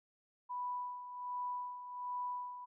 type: tone with tremolo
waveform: sine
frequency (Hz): 987.8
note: B5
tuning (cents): 0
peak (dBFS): -36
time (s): 0.49-2.66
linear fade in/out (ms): 20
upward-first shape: sine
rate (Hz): 1.3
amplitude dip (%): 65
effects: none